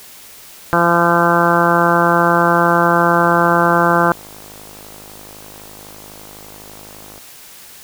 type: harmonic tone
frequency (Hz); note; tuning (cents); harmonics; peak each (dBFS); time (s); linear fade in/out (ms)
171.2; F3; -34; 1 / 2 / 3 / 4 / 5 / 6 / 7 / 8 / 9; -19 / -19 / -19 / -19 / -19 / -19 / -19 / -19 / -19; 0.73-4.12; 0
type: click train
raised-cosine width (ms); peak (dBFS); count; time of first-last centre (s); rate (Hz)
1; -24; 208; 3.19-7.178; 51.9
effects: white hiss -39 dBFS RMS until 7.83 s